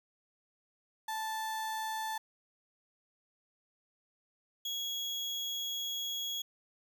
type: tone pair in turn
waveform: 35% pulse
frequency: 879 / 3328 Hz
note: A5 / G#7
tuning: -2 / +3 cents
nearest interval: octave + major seventh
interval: 2305 cents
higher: second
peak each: -33 / -33 dBFS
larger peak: neither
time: 1.08-2.18 / 4.65-6.42 s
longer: second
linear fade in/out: 5 ms
effects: none